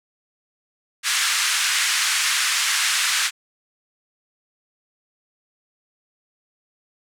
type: band-pass noise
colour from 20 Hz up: pink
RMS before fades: -21 dBFS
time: 1.03-3.31 s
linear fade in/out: 50 ms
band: 1400 to 9800 Hz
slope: 24 dB/octave
effects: none